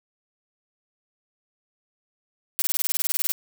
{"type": "noise bursts", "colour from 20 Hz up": "blue", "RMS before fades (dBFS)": -23, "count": 15, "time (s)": [2.59, 3.32], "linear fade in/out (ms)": 0, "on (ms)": 30, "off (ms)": 20, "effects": []}